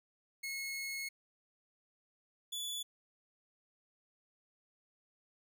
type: tone pair in turn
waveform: sawtooth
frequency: 2176 / 3446 Hz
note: C#7 / A7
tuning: -33 / -37 cents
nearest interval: minor sixth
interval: 796 cents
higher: second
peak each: -35 / -35 dBFS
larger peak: neither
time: 0.43-1.09 / 2.52-2.83 s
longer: first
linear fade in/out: 10 ms
effects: none